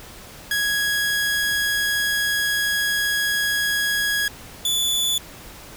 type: tone pair in turn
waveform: sawtooth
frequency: 1661.2 / 3468 Hz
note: G#6 / A7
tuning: 0 / -26 cents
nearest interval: octave + minor second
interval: 1274 cents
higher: second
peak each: -16 / -16 dBFS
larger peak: neither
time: 0.51-4.28 / 4.65-5.18 s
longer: first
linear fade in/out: 2 ms
effects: pink hiss -41 dBFS RMS until 5.76 s